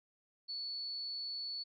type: tone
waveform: sine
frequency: 4435 Hz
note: C#8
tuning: in tune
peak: -38 dBFS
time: 0.48-1.64 s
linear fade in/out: 20 ms
effects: MP3 32 kbps